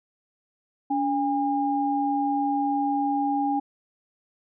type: tone pair together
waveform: sine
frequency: 284.7 / 811 Hz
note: C#4 / G#5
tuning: +46 / -41 cents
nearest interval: octave + tritone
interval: 1813 cents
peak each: -25 / -24 dBFS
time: 0.9-3.6 s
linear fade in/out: 10 ms
effects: none